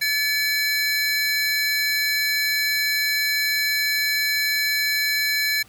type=tone cluster; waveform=square; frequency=1727 / 2263 / 4093 Hz; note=A6 / C#7 / C8; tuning=-33 / +35 / -39 cents; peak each=-25 dBFS; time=0.01-5.63 s; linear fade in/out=10 ms; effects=pink hiss -52 dBFS RMS until 5.68 s + high-pass 60 Hz 12 dB/octave